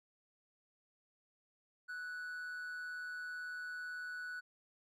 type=tone with amplitude modulation; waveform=triangle; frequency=1480 Hz; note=F#6; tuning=in tune; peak=-38 dBFS; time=1.88-4.41 s; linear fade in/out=20 ms; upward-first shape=sine; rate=158 Hz; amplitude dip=40%; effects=none